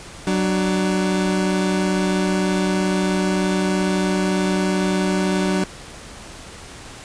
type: tone pair together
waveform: 30% pulse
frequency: 187.34 / 296.8 Hz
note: F#3 / D4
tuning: +22 / +18 cents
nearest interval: minor sixth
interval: 796 cents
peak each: -16 / -21 dBFS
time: 0.27-5.64 s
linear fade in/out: 2 ms
effects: pink hiss -38 dBFS RMS until 7.04 s + resampled to 22050 Hz